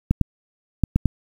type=clicks; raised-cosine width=5 ms; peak=-4 dBFS; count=5; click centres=0.11 / 0.213 / 0.837 / 0.96 / 1.057 s; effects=7-bit